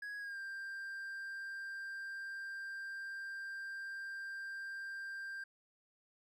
triangle tone with pitch glide, 1661.2 to 1585.3 Hz, G#6 to G6, 0 to +19 cents, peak -40 dBFS, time 0.02-5.44 s, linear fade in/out 5 ms, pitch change -81 cents, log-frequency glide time 0.19-0.38 s, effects none

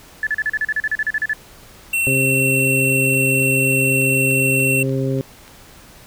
sine tone bursts, 1731 Hz, A6, 29 cents flat, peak -16 dBFS, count 15, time 0.23-1.333 s, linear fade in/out 2 ms, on 39 ms, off 37 ms
square tone, 2712 Hz, E7, 49 cents sharp, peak -17 dBFS, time 1.93-4.83 s, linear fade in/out 5 ms
harmonic tone, 133.5 Hz, C3, 35 cents sharp, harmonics 1 / 2 / 3 / 4, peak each -20 / -23 / -24 / -27 dBFS, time 2.07-5.21 s, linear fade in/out 0 ms
click train, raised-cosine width 0.2 ms, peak -25 dBFS, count 9, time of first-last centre 3.14-5.479 s, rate 3.42 Hz
effects pink hiss -44 dBFS RMS until 6.06 s

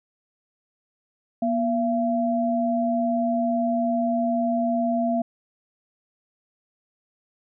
sine tone pair together, 239.7 / 678 Hz, A#3 / E5, +48 / +49 cents, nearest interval octave + tritone, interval 1801 cents, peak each -23 dBFS, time 1.42-5.22 s, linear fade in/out 5 ms, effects none

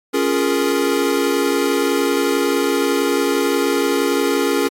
square chord, Bb minor seventh, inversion first, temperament equal, 277.2 / 349.2 / 415.3 / 466.2 Hz, Db4 / F4 / Ab4 / Bb4, 0 / 0 / 0 / 0 cents, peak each -21 / -23 / -21 / -23 dBFS, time 0.13-4.69 s, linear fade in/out 20 ms, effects AAC 48 kbps

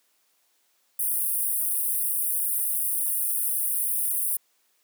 pink high-pass noise, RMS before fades -26 dBFS, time 0.99-4.37 s, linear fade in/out 5 ms, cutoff 9100 Hz, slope 96 dB/octave, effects white hiss -68 dBFS RMS until 4.83 s + high-pass 300 Hz 12 dB/octave

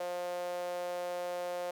sawtooth tone with high-pass filter, 177.2 Hz, F3, 25 cents sharp, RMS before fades -37 dBFS, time 0-1.71 s, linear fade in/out 5 ms, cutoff 580 Hz, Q 8.7, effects none

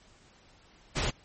pink noise, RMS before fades -29 dBFS, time 0.95-1.11 s, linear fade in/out 20 ms, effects pink hiss -59 dBFS RMS until 1.24 s + MP3 32 kbps

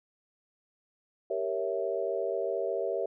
sine chord, G diminished seventh, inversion none, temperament equal, 392 / 466.2 / 554.4 / 659.3 Hz, G4 / Bb4 / Db5 / Fb5, 0 / 0 / 0 / 0 cents, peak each -34 dBFS, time 1.3-3.06 s, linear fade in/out 5 ms, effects none

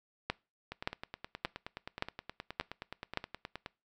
two click trains, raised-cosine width 0.3 ms, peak -24 / -15 dBFS, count 29 / 6, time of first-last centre 0.72-3.661 / 0.3-3.174 s, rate 9.52 / 1.74 Hz, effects noise-tail reverb RT60 0.3 s tail -23 dB re dry

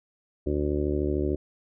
harmonic tone, 73.42 Hz, D2, in tune, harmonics 1 / 2 / 3 / 4 / 5 / 6 / 7 / 8, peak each -29 / -35 / -37 / -30 / -28 / -39 / -37 / -39 dBFS, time 0.46-1.36 s, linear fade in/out 10 ms, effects none

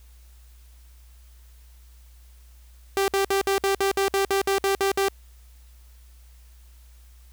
sawtooth tone bursts, 392 Hz, G4, in tune, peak -16 dBFS, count 13, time 2.97-5.084 s, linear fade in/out 0 ms, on 110 ms, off 57 ms, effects added 60 Hz sine -47 dBFS peak until 7.32 s + white hiss -60 dBFS RMS until 7.32 s

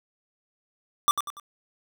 square tone with echo, 1174.7 Hz, D6, in tune, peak -17 dBFS, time 1.08-1.11 s, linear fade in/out 0 ms, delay 96 ms, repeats 3, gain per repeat -8 dB, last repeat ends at 1.398 s, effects none

